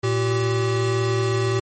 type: tone pair together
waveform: square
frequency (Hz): 114.4 / 384.8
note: A#2 / G4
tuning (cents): -32 / -32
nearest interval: octave + major sixth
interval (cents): 2100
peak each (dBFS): -22 / -23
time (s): 0.03-1.6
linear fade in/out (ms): 10
effects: MP3 32 kbps